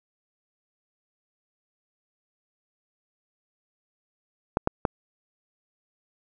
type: clicks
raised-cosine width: 1 ms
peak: -7 dBFS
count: 3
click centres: 4.571 / 4.674 / 4.852 s
effects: none